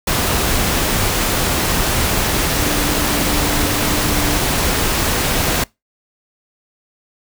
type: tone in noise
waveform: sine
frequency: 294.6 Hz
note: D4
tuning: 6 cents sharp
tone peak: -23 dBFS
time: 2.55-4.37 s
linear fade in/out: 5 ms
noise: pink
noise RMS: -17 dBFS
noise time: 0.07-5.64 s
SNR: -9 dB
effects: noise-tail reverb RT60 0.2 s tail -24 dB re dry